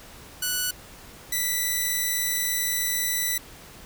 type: tone pair in turn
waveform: 5% pulse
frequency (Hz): 1480 / 1975.6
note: F#6 / B6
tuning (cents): 0 / 0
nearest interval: perfect fourth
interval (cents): 500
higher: second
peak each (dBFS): -13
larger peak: neither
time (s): 0.42-0.71 / 1.32-3.38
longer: second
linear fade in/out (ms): 5
effects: pink hiss -46 dBFS RMS until 3.85 s